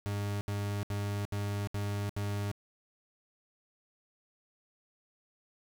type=tone bursts; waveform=40% pulse; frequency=101.8 Hz; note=G#2; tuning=34 cents flat; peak=-31 dBFS; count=6; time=0.06-2.515 s; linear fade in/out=0 ms; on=350 ms; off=71 ms; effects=none

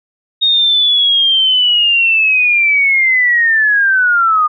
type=linear sweep; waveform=sine; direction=down; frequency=3729 to 1209 Hz; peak=-8 dBFS; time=0.41-4.48 s; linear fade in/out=20 ms; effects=none

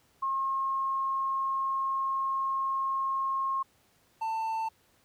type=tone pair in turn; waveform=sine / triangle; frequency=1076 / 891.9 Hz; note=C6 / A5; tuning=+48 / +23 cents; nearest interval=minor third; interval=325 cents; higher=first; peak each=-27 dBFS; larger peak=neither; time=0.22-3.63 / 4.21-4.69 s; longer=first; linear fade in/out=10 ms; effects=pink hiss -66 dBFS RMS until 5.04 s + high-pass 60 Hz 12 dB/octave

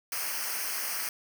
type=noise with comb filter; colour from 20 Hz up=white; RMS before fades=-33 dBFS; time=0.12-1.09 s; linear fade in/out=2 ms; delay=0.27 ms; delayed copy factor=-0.85; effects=none

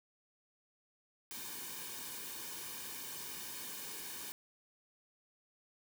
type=noise with comb filter; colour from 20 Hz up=white; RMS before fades=-45 dBFS; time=1.31-4.32 s; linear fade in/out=0 ms; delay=1.5 ms; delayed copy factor=-0.7; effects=none

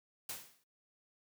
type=noise with exponential decay; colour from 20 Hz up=white; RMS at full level=-39 dBFS; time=0.29-0.64 s; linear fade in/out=5 ms; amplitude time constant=75 ms; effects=noise-tail reverb RT60 0.1 s tail -20 dB re dry + high-pass 80 Hz 12 dB/octave

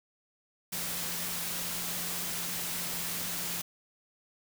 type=tone in noise; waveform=sine; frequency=174.61 Hz; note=F3; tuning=in tune; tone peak=-46 dBFS; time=0.72-3.62 s; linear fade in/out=10 ms; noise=white; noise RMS=-35 dBFS; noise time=0.72-3.62 s; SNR=-14 dB; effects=none

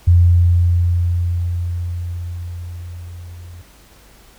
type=tone with level ramp; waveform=sine; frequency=87.1 Hz; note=F2; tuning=4 cents flat; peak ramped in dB=-6 to -33 dBFS; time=0.07-3.62 s; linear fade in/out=10 ms; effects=added 50 Hz sine -48 dBFS peak until 4.38 s + pink hiss -48 dBFS RMS until 4.38 s

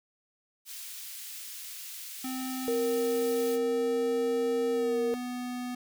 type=high-pass noise; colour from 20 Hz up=white; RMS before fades=-42 dBFS; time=0.65-3.59 s; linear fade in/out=50 ms; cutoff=2400 Hz; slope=12 dB/octave
type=tone with pitch glide; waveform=square; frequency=259.1 to 247.5 Hz; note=C4 to B3; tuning=-17 to +4 cents; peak=-34 dBFS; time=2.24-5.75 s; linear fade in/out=5 ms; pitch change=-79 cents; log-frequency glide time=4.73-5 s
type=tone; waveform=sine; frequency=466.2 Hz; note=A#4; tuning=in tune; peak=-26 dBFS; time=2.68-5.14 s; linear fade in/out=0 ms
effects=none

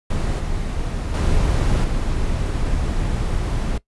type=noise with level steps; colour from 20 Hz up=brown; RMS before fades=-20 / -23 / -17 / -21 dBFS; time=0.1-3.78 s; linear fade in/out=5 ms; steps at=0.39 / 1.14 / 1.84 s; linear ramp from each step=2 ms; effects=noise-tail reverb RT60 0.1 s tail -19 dB re dry + resampled to 24000 Hz

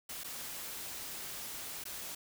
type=noise with dropouts; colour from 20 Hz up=white; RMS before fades=-43 dBFS; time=0.09-2.15 s; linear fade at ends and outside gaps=5 ms; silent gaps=0.236-0.243 / 1.84-1.853 s; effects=none

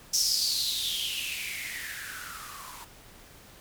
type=noise with band-pass filter sweep; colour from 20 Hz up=violet; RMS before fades=-32 dBFS; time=0.13-2.85 s; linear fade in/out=10 ms; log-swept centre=5700 to 940 Hz; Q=8.2; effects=pink hiss -52 dBFS RMS until 3.6 s

